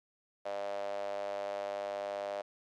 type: tone with high-pass filter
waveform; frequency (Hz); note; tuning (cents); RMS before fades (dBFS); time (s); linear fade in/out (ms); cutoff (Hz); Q
sawtooth; 100.4; G2; +42; -38; 0.45-2.42; 10; 610; 7.1
effects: low-pass 5000 Hz 12 dB/octave